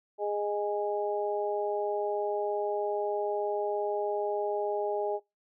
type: harmonic tone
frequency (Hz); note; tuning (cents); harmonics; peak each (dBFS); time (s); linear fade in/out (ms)
206.4; G#3; -10; 2 / 3 / 4; -31 / -33 / -34; 0.18-5.2; 50
effects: noise-tail reverb RT60 0.2 s tail -23 dB re dry